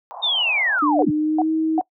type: band-pass noise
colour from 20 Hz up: pink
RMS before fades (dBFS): -35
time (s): 0.11-0.79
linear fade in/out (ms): 0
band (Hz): 670 to 1000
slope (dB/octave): 48
type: linear sweep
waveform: sine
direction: down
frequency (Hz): 3714 to 92.5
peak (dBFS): -17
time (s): 0.22-1.11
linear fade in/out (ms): 20
type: tone with pitch glide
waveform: sine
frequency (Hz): 298.5 to 318.1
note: D4 to D#4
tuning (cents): +28 to +38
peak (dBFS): -17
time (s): 0.82-1.8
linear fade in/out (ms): 10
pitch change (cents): +110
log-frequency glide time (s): 1.02-1.51
type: tone bursts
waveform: sine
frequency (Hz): 740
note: F#5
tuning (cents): 0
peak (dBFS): -17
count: 3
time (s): 0.99-1.812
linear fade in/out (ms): 2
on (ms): 34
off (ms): 360
effects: noise-tail reverb RT60 0.1 s tail -23 dB re dry